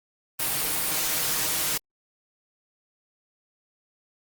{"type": "noise with comb filter", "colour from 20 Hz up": "white", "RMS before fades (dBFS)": -26, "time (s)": [0.39, 1.78], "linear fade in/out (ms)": 10, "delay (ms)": 6.4, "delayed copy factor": 0.65, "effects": ["Opus 32 kbps"]}